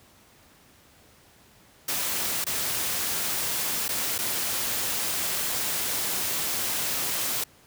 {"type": "noise with dropouts", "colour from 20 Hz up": "white", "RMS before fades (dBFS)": -28, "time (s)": [1.88, 7.44], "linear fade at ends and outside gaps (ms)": 5, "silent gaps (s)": [[2.443, 2.465], [3.882, 3.889], [4.181, 4.187]], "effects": ["pink hiss -56 dBFS RMS until 7.66 s", "high-pass 60 Hz 12 dB/octave"]}